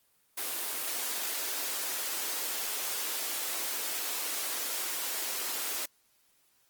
white high-pass noise, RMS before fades -34 dBFS, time 0.37-5.86 s, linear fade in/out 10 ms, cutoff 290 Hz, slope 24 dB/octave, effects white hiss -69 dBFS RMS until 6.69 s + Opus 24 kbps

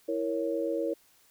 sine chord, A# diminished, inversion second, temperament equal, 329.6 / 466.2 / 554.4 Hz, E4 / A#4 / C#5, 0 / 0 / 0 cents, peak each -32 dBFS, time 0.08-0.94 s, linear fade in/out 10 ms, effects white hiss -63 dBFS RMS until 1.3 s

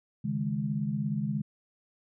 sine chord, C# suspended second, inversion none, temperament equal, 138.59 / 155.56 / 207.7 Hz, C#3 / D#3 / G#3, 0 / 0 / 0 cents, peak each -33 / -33 / -31 dBFS, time 0.24-1.42 s, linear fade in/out 10 ms, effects none

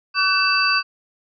sine tone cluster, 1149 / 1512 / 2650 / 4641 Hz, D6 / F#6 / E7 / D8, -38 / +37 / +9 / -21 cents, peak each -21 dBFS, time 0.14-0.83 s, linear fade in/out 50 ms, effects none

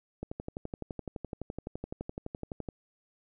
click train, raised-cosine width 2 ms, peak -23 dBFS, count 30, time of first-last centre 0.23-2.688 s, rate 11.8 Hz, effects none

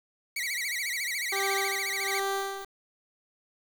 sawtooth tone with vibrato, 2093 Hz, C7, in tune, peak -26 dBFS, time 0.36-2.2 s, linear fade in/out 5 ms, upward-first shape sine, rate 14 Hz, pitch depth 170 cents each way
15% pulse tone with tremolo, 392 Hz, G4, in tune, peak -21 dBFS, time 1.32-2.65 s, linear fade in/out 5 ms, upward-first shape sine, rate 1.3 Hz, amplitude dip 75%
effects 8-bit

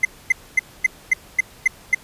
triangle tone bursts, 2060 Hz, C7, 28 cents flat, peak -9 dBFS, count 8, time 0.03-1.948 s, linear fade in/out 5 ms, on 21 ms, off 250 ms, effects pink hiss -46 dBFS RMS until 2.03 s + resampled to 32000 Hz

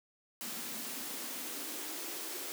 white noise with high-pass filter sweep, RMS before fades -41 dBFS, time 0.41-2.52 s, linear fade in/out 0 ms, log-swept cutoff 210 to 360 Hz, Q 4.4, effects none

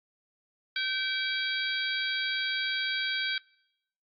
harmonic tone with a mistuned harmonic, 771 Hz, G5, 29 cents flat, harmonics 2 / 3 / 4 / 5 / 6, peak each -32 / -34 / -35 / -36 / -37 dBFS, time 0.76-3.38 s, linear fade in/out 2 ms, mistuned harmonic 4, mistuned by +100 cents, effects noise-tail reverb RT60 0.8 s tail -25 dB re dry + AAC 64 kbps

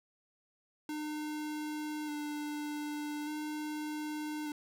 square tone with vibrato, 300 Hz, D4, 37 cents sharp, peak -37 dBFS, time 0.89-4.52 s, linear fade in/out 2 ms, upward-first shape square, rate 0.42 Hz, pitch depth 17 cents each way, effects none

